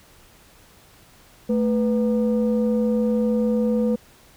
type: tone pair together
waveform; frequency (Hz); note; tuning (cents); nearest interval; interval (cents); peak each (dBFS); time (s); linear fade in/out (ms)
sine; 220 / 493.4; A3 / B4; 0 / -2; octave + major second; 1398; -18 / -21; 1.49-3.96; 10
effects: tanh soft clip ceiling -13 dBFS + pink hiss -52 dBFS RMS until 4.36 s